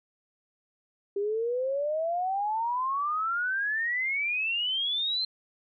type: exponential sweep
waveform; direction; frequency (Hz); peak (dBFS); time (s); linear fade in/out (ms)
sine; up; 394.7 to 4165; -26; 1.16-5.25; 5
effects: none